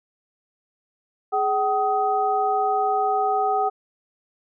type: tone cluster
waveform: sine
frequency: 417.5 / 764 / 1255 Hz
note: G#4 / G5 / D#6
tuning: +9 / -45 / +15 cents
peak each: -26 / -20 / -27 dBFS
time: 1.32-3.7 s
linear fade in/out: 20 ms
effects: none